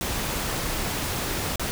pink noise with dropouts, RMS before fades -28 dBFS, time 0.01-1.71 s, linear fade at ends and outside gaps 0 ms, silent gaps 1.558-1.596 s, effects none

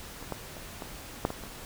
clicks, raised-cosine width 1 ms, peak -29 / -18 / -29 / -22 / -11 / -20 / -27 dBFS, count 7, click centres 0.226 / 0.323 / 0.568 / 0.822 / 1.251 / 1.304 / 1.437 s, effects pink hiss -44 dBFS RMS until 1.65 s

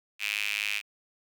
sawtooth tone with high-pass filter, 103.83 Hz, G#2, in tune, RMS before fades -31 dBFS, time 0.19-0.82 s, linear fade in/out 50 ms, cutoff 2500 Hz, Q 6.5, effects none

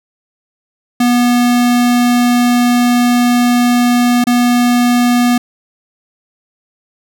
square tone with dropouts, 243.2 Hz, B3, 26 cents flat, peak -9 dBFS, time 1-5.38 s, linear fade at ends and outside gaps 5 ms, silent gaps 4.241-4.269 s, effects none

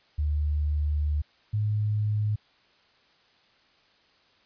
sine tone pair in turn, 74.5 / 105.72 Hz, D2 / G#2, +25 / +31 cents, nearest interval tritone, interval 606 cents, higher second, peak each -23 dBFS, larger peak neither, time 0.18-1.22 / 1.53-2.36 s, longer first, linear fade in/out 10 ms, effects white hiss -62 dBFS RMS until 4.45 s + resampled to 11025 Hz

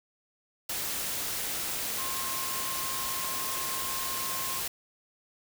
sine tone in noise, 1064 Hz, C6, 29 cents sharp, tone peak -38 dBFS, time 1.98-4.6 s, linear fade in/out 5 ms, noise white, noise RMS -33 dBFS, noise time 0.69-4.68 s, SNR -8 dB, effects none

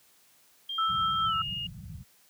sine tone with pitch glide, 3197 to 2848 Hz, G7 to F7, +33 to +33 cents, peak -32 dBFS, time 0.69-1.67 s, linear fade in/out 5 ms, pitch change -200 cents, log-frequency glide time 1.25-1.35 s
sine tone with tremolo, 1318.5 Hz, E6, in tune, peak -24 dBFS, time 0.78-1.42 s, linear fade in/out 5 ms, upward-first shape triangle, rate 4.8 Hz, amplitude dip 30%
pink low-pass noise, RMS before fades -39 dBFS, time 0.88-2.04 s, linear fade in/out 20 ms, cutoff 200 Hz, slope 96 dB/octave
effects white hiss -62 dBFS RMS until 2.29 s + high-pass 80 Hz 12 dB/octave

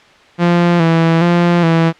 sawtooth tone with vibrato, 168.9 Hz, E3, 42 cents sharp, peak -5 dBFS, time 0.38-1.93 s, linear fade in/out 50 ms, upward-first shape square, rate 1.2 Hz, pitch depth 44 cents each way, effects white hiss -44 dBFS RMS until 1.99 s + low-pass 3000 Hz 12 dB/octave

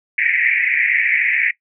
pink band-pass noise, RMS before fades -17 dBFS, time 0.18-1.51 s, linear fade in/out 5 ms, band 1800 to 2400 Hz, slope 96 dB/octave, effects noise-tail reverb RT60 0.1 s tail -19 dB re dry

